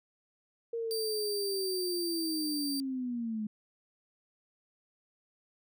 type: linear sweep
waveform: sine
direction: down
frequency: 466.2 to 210 Hz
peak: -32 dBFS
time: 0.73-3.47 s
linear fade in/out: 5 ms
type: tone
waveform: sawtooth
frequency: 4671 Hz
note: D8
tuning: 10 cents flat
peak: -32 dBFS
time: 0.91-2.8 s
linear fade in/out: 0 ms
effects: none